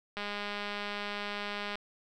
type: click train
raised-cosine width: 0.3 ms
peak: -21 dBFS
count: 326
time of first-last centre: 0.17-1.755 s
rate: 205 Hz
effects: none